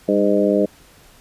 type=harmonic tone with a mistuned harmonic; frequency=102.3 Hz; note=G#2; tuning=26 cents flat; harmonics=2 / 3 / 4 / 5 / 6; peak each=-20 / -20 / -20 / -20 / -20 dBFS; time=0.08-0.66 s; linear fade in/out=10 ms; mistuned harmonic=2; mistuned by=-39 cents; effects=pink hiss -49 dBFS RMS until 1.2 s + resampled to 32000 Hz